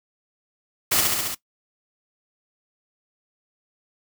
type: noise with echo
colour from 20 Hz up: white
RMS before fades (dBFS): -20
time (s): 0.91-1.01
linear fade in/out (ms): 10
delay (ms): 68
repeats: 5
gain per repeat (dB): -2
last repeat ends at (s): 1.35
effects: noise-tail reverb RT60 0.1 s tail -18 dB re dry